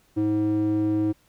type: tone with band-pass filter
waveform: square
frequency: 106 Hz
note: G#2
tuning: 36 cents sharp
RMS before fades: -23 dBFS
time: 0.16-1.13 s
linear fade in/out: 20 ms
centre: 290 Hz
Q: 4.5
effects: pink hiss -62 dBFS RMS until 1.28 s